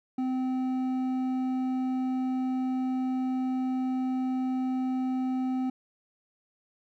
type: tone with hard clipping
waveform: triangle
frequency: 257.8 Hz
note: C4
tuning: 26 cents flat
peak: -28 dBFS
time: 0.18-5.7 s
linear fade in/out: 5 ms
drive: 10 dB
effects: none